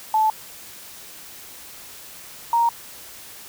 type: tone pair in turn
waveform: sine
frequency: 871 / 933.8 Hz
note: A5 / A#5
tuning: -18 / +3 cents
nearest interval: minor second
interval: 121 cents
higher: second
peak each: -15 dBFS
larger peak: neither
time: 0.14-0.3 / 2.53-2.69 s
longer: neither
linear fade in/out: 2 ms
effects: white hiss -41 dBFS RMS until 3.48 s